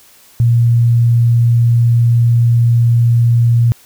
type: tone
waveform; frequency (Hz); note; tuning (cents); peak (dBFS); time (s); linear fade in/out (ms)
sine; 117.9; A#2; +20; -7; 0.4-3.72; 0
effects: white hiss -45 dBFS RMS until 3.85 s